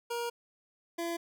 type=tone pair in turn; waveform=25% pulse; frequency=472.7 / 338.6 Hz; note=A#4 / E4; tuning=+24 / +46 cents; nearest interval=tritone; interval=578 cents; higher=first; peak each=-29 / -29 dBFS; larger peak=neither; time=0.1-0.3 / 0.98-1.17 s; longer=first; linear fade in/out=10 ms; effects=none